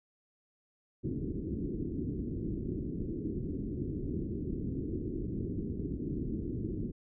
white low-pass noise, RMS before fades -36 dBFS, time 1.03-6.92 s, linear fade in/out 20 ms, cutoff 370 Hz, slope 48 dB/octave, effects none

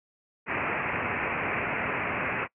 white low-pass noise, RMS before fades -30 dBFS, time 0.46-2.48 s, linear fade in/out 50 ms, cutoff 2600 Hz, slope 96 dB/octave, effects noise-tail reverb RT60 0.1 s tail -24 dB re dry + high-pass 80 Hz 12 dB/octave

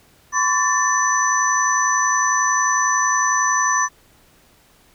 sine tone cluster, 1020 / 1131 / 1772 / 5990 Hz, C6 / C#6 / A6 / F#8, -44 / +34 / +12 / +20 cents, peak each -21 dBFS, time 0.32-3.89 s, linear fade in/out 50 ms, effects pink hiss -54 dBFS RMS until 4.94 s

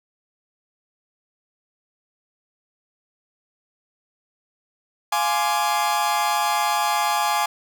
40% pulse chord, D half-diminished seventh, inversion first, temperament equal with one note detuned, 698.5 / 835.4 / 1046.5 / 1174.7 Hz, F5 / Ab5 / C6 / D6, 0 / +10 / 0 / 0 cents, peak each -27 / -21 / -27 / -25 dBFS, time 5.12-7.46 s, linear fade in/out 5 ms, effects none

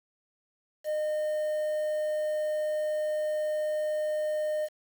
triangle tone with quantisation, 611 Hz, D#5, 32 cents flat, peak -25 dBFS, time 0.84-4.69 s, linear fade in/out 50 ms, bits 8, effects none

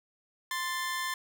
sawtooth tone pair together, 1045 / 1763.6 Hz, C6 / A6, -2 / +4 cents, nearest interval major sixth, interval 906 cents, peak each -30 / -31 dBFS, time 0.51-1.14 s, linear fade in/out 2 ms, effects 11-bit

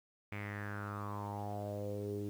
sawtooth tone with low-pass filter sweep, 102.6 Hz, G#2, 21 cents flat, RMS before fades -41 dBFS, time 0.32-2.29 s, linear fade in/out 0 ms, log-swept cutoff 2300 to 350 Hz, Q 6.3, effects 10-bit

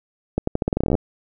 accelerating click train, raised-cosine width 2 ms, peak -6 dBFS, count 16, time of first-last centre 0.38-0.952 s, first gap 94 ms, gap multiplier 0.85, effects none

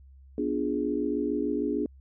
sine chord, B diminished seventh, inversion none, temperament equal, 246.9 / 293.7 / 349.2 / 415.3 Hz, B3 / D4 / F4 / Ab4, 0 / 0 / 0 / 0 cents, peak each -32 / -29 / -34 / -31 dBFS, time 0.38-1.86 s, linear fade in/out 2 ms, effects added 67 Hz sine -49 dBFS peak until 2 s

